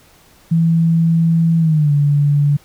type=tone with pitch glide; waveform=sine; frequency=165.2 to 144.65 Hz; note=E3 to D3; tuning=+4 to -26 cents; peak=-10 dBFS; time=0.51-2.57 s; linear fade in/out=10 ms; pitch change=-230 cents; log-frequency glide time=1.59-1.92 s; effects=pink hiss -49 dBFS RMS until 2.64 s